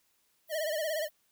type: high-pass noise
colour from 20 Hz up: pink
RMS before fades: -49 dBFS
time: 0.47-1.11 s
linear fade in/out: 50 ms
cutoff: 11000 Hz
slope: 96 dB/octave
type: tone with vibrato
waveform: square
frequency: 622.3 Hz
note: D#5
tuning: in tune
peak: -31 dBFS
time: 0.49-1.09 s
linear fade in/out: 50 ms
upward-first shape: sine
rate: 17 Hz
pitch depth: 90 cents each way
effects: white hiss -72 dBFS RMS until 1.31 s